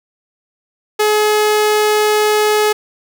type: tone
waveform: sawtooth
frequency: 424 Hz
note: G#4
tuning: 36 cents sharp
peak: -7 dBFS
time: 0.99-2.73 s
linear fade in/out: 10 ms
effects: none